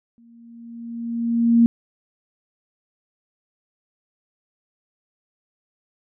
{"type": "tone with exponential growth", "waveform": "sine", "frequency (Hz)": 233.1, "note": "A#3", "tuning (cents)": 0, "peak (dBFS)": -9, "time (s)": [0.18, 1.66], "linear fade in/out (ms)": 0, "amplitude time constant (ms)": 320, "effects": []}